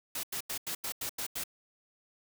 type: noise bursts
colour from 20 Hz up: white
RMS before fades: -36 dBFS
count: 8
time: 0.15-1.438 s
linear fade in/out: 5 ms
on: 84 ms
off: 88 ms
effects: none